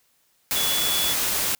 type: tone in noise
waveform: sine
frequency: 3418 Hz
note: G#7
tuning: 49 cents sharp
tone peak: -25 dBFS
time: 0.56-1.13 s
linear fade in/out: 0 ms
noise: white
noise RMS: -24 dBFS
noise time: 0.51-1.55 s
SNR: -4 dB
effects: white hiss -65 dBFS RMS until 1.59 s